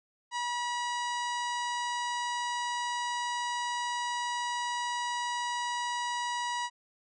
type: harmonic tone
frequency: 967 Hz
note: B5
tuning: 37 cents flat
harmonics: 1 / 2 / 3 / 4 / 5 / 6 / 7 / 8 / 9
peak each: -32 / -38 / -42 / -44 / -46 / -48 / -49 / -50 / -51 dBFS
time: 0.31-6.7 s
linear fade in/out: 50 ms
effects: none